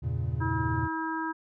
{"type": "chord", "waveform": "triangle", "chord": "E diminished seventh", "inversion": "none", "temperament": "equal", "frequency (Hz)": [82.41, 98, 116.54, 138.59], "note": ["E2", "G2", "Bb2", "Db3"], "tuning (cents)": [0, 0, 0, 0], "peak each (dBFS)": [-31, -35, -29, -32], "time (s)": [0.02, 0.88], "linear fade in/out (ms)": 20}
{"type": "harmonic tone", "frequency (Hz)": 321.9, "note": "E4", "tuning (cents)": -41, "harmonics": [1, 3, 4, 5], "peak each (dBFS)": [-33, -33, -39, -36], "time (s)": [0.4, 1.33], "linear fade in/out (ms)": 20}
{"effects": []}